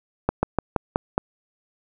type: slowing click train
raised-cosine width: 1 ms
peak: -5 dBFS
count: 6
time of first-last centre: 0.29-1.179 s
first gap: 140 ms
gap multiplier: 1.12
effects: none